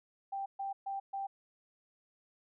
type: tone bursts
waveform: sine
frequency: 786 Hz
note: G5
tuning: 4 cents sharp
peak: -35 dBFS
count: 4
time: 0.32-1.27 s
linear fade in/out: 10 ms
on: 140 ms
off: 130 ms
effects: none